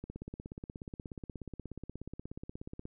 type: click train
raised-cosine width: 3 ms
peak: -29 dBFS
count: 48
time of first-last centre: 0.04-2.854 s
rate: 16.7 Hz
effects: none